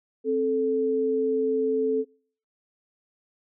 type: tone pair together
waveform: sine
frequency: 264.2 / 438 Hz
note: C4 / A4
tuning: +17 / -8 cents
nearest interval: major sixth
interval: 875 cents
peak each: -28 / -22 dBFS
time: 0.24-2.05 s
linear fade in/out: 50 ms
effects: noise-tail reverb RT60 0.5 s tail -26 dB re dry